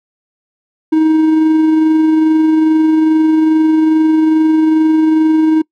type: tone with amplitude modulation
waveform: triangle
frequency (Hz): 315.1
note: D#4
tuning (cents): +22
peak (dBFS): -4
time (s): 0.92-5.62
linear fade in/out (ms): 10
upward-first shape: sine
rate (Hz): 22.4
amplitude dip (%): 25
effects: noise-tail reverb RT60 0.1 s tail -25 dB re dry